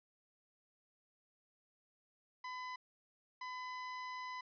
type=tone bursts at uneven times; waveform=30% pulse; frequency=1007 Hz; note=B5; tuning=33 cents sharp; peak=-40 dBFS; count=2; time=2.44-2.76 / 3.41-4.41 s; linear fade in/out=5 ms; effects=resampled to 11025 Hz